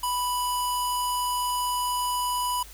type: tone with low-pass filter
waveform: square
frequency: 987.8 Hz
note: B5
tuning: in tune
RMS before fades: -27 dBFS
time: 0.03-2.63 s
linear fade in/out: 5 ms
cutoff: 12000 Hz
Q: 3.5
effects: added 50 Hz sine -46 dBFS peak until 2.73 s + white hiss -48 dBFS RMS until 2.73 s

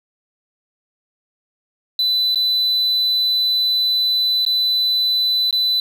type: tone with dropouts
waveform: sine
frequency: 4000 Hz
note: B7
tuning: 21 cents sharp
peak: -12 dBFS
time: 1.99-5.8 s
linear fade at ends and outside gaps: 2 ms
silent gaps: 2.347-2.357 / 4.451-4.463 / 5.509-5.527 s
effects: tanh soft clip ceiling -14 dBFS + 7-bit

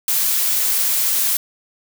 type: noise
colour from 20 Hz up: blue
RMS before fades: -18 dBFS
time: 0.08-1.37 s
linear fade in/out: 2 ms
effects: none

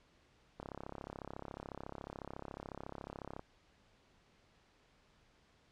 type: click train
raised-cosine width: 1 ms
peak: -30 dBFS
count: 96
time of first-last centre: 0.6-3.394 s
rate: 34 Hz
effects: pink hiss -69 dBFS RMS until 5.71 s + low-pass 5000 Hz 12 dB/octave

